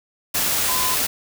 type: tone in noise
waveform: sine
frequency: 1018 Hz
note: C6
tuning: 48 cents flat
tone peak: -25 dBFS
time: 0.68-0.95 s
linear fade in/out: 10 ms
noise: white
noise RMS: -21 dBFS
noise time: 0.34-1.07 s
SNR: -7 dB
effects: none